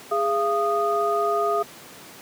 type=tone cluster; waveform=sine; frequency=412.4 / 683 / 1237 Hz; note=G#4 / F5 / D#6; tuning=-12 / -39 / -10 cents; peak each=-24 dBFS; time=0.11-1.63 s; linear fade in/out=10 ms; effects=pink hiss -43 dBFS RMS until 2.21 s + high-pass 200 Hz 12 dB/octave